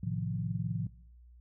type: chord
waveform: sine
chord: F dominant seventh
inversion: first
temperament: equal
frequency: 110 / 130.81 / 155.56 / 174.61 Hz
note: A2 / C3 / Eb3 / F3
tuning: 0 / 0 / 0 / 0 cents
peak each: -35 / -38 / -38 / -36 dBFS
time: 0.03-0.87 s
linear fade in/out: 5 ms
effects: noise-tail reverb RT60 0.8 s tail -23 dB re dry + added 60 Hz sine -53 dBFS peak until 1.4 s